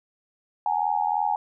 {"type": "tone with amplitude modulation", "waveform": "sine", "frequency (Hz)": 831, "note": "G#5", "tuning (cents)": 1, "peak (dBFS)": -17, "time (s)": [0.66, 1.36], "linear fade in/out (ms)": 2, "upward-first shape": "sine", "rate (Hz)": 83.1, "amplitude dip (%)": 100, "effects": []}